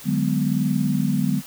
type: chord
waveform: sine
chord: G# half-diminished seventh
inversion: second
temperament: just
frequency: 149.51 / 186.89 / 207.7 / 249.2 Hz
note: D3 / F#3 / G#3 / B3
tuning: +31 / +18 / 0 / +16 cents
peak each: -24 dBFS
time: 0.04-1.42 s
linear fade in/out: 50 ms
effects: white hiss -41 dBFS RMS until 1.46 s